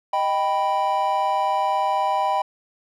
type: chord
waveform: triangle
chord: Eb augmented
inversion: none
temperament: equal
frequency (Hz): 622.3 / 784 / 987.8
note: Eb5 / G5 / B5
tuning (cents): 0 / 0 / 0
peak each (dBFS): -25 / -20 / -21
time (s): 0.13-2.42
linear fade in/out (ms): 5
effects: none